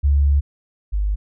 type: tone pair in turn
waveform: sine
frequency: 71 / 50.58 Hz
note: C#2 / G#1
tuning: +42 / -45 cents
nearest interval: tritone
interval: 587 cents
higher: first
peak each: -12 / -17 dBFS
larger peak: first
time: 0.03-0.41 / 0.92-1.16 s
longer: first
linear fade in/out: 20 ms
effects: none